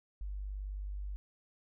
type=tone; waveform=sine; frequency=49.39 Hz; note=G1; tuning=14 cents sharp; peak=-37 dBFS; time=0.21-1.16 s; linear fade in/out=0 ms; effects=none